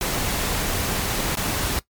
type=noise with dropouts; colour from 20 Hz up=pink; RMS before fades=-24 dBFS; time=0.01-1.79 s; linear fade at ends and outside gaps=1 ms; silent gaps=1.354-1.371 s; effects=noise-tail reverb RT60 0.1 s tail -18 dB re dry + MP3 96 kbps